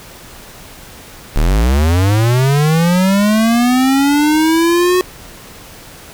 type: linear sweep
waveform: square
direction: up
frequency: 33.75 to 368.6 Hz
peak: -10 dBFS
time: 1.36-5.01 s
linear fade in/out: 0 ms
effects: pink hiss -36 dBFS RMS until 6.13 s